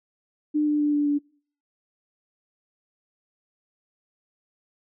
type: tone with pitch steps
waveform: sine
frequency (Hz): 300 / 297.4 / 294.8 / 292.3 / 289.8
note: D4 / D4 / D4 / D4 / D4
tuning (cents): +37 / +22 / +7 / -8 / -23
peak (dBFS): -19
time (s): 0.54-1.19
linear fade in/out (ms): 20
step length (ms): 130
effects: noise-tail reverb RT60 0.5 s tail -26 dB re dry

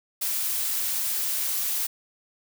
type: noise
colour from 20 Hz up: blue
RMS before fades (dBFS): -27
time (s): 0.21-1.87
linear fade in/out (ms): 10
effects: none

